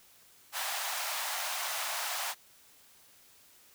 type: high-pass noise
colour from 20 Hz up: pink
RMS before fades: -35 dBFS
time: 0.52-2.35 s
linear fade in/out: 50 ms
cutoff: 650 Hz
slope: 48 dB/octave
effects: white hiss -60 dBFS RMS until 3.74 s